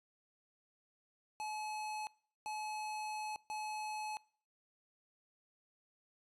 square tone bursts at uneven times, 855 Hz, A5, 50 cents flat, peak -40 dBFS, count 3, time 1.4-2.07 / 2.46-3.36 / 3.5-4.17 s, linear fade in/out 0 ms, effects noise-tail reverb RT60 0.5 s tail -24 dB re dry + resampled to 24000 Hz

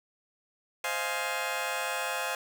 15% pulse chord, F minor seventh, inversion second, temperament just, 523.8 / 628.6 / 698.5 / 838.1 Hz, C5 / Eb5 / F5 / Ab5, +2 / +18 / 0 / +16 cents, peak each -29 / -32 / -29 / -29 dBFS, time 0.84-2.35 s, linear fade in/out 2 ms, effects none

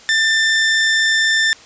sawtooth tone, 1784 Hz, A6, 23 cents sharp, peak -9 dBFS, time 0.09-1.53 s, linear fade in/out 0 ms, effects white hiss -42 dBFS RMS until 1.65 s + resampled to 16000 Hz

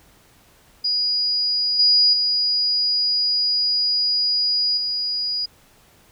sine tone with level steps, 4900 Hz, D#8, 27 cents flat, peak -18 / -12 / -17 / -21 dBFS, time 0.84-5.46 s, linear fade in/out 10 ms, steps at 1.79 / 2.13 / 4.77 s, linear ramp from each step 5 ms, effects pink hiss -54 dBFS RMS until 6.11 s

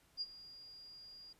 sine tone with ADSR envelope, 4827 Hz, D8, 47 cents sharp, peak -35 dBFS, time 0.17-1.33 s, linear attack 42 ms, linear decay 39 ms, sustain -17 dB, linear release 6 ms, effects pink hiss -70 dBFS RMS until 1.39 s + resampled to 32000 Hz

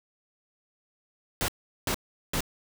pink noise bursts, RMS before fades -28 dBFS, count 3, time 1.41-2.406 s, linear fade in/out 0 ms, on 72 ms, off 390 ms, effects none

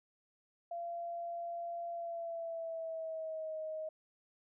sine tone with pitch glide, 685 to 628.1 Hz, F5 to D#5, -34 to +16 cents, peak -38 dBFS, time 0.71-3.89 s, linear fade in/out 5 ms, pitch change -150 cents, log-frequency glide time 1.9-3.58 s, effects none

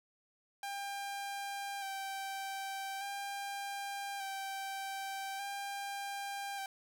sawtooth tone with vibrato, 789 Hz, G5, 11 cents sharp, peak -35 dBFS, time 0.63-6.66 s, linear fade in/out 2 ms, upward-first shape square, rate 0.42 Hz, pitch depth 20 cents each way, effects none

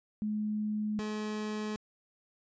sine / 30% pulse tone pair in turn, 212.1 / 213 Hz, G#3 / G#3, +37 / +44 cents, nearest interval unison, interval 7 cents, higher second, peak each -30 / -31 dBFS, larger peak first, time 0.22-0.99 / 0.99-1.76 s, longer neither, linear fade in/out 0 ms, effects resampled to 16000 Hz

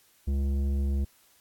triangle tone with tanh clipping, 69.3 Hz, C#2, in tune, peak -26 dBFS, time 0.27-1.05 s, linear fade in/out 10 ms, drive 15 dB, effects white hiss -62 dBFS RMS until 1.4 s + AAC 64 kbps

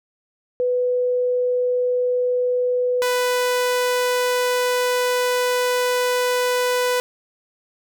sine / sawtooth tone pair in turn, 496.3 / 496.3 Hz, B4 / B4, +8 / +8 cents, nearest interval unison, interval 0 cents, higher neither, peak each -17 / -14 dBFS, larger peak second, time 0.6-3.02 / 3.02-7 s, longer second, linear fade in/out 0 ms, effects none

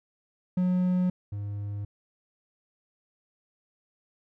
triangle tone pair in turn, 181.6 / 102.11 Hz, F#3 / G#2, -32 / -29 cents, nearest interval minor seventh, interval 997 cents, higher first, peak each -20 / -29 dBFS, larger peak first, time 0.57-1.1 / 1.32-1.85 s, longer neither, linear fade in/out 5 ms, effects none

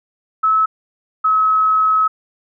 sine tone pair in turn, 1297 / 1284.3 Hz, E6 / E6, -28 / -46 cents, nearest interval unison, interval 18 cents, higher first, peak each -11 dBFS, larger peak neither, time 0.43-0.66 / 1.24-2.08 s, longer second, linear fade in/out 10 ms, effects none

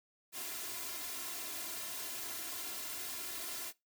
white noise with comb filter, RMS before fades -42 dBFS, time 0.32-3.73 s, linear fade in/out 50 ms, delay 2.9 ms, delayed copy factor +0.95, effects noise-tail reverb RT60 0.2 s tail -21 dB re dry + high-pass 100 Hz 12 dB/octave

